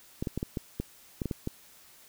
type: clicks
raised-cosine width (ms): 3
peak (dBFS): -18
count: 10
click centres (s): 0.225 / 0.272 / 0.376 / 0.429 / 0.572 / 0.8 / 1.218 / 1.257 / 1.312 / 1.474
effects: white hiss -56 dBFS RMS until 2.08 s